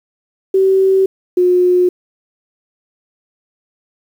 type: tone pair in turn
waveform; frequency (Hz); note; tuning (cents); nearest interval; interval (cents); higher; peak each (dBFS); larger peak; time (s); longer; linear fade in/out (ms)
sine; 383.2 / 360; G4 / F#4; -39 / -47; minor second; 108; first; -8; neither; 0.54-1.06 / 1.37-1.89; neither; 5
effects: 7-bit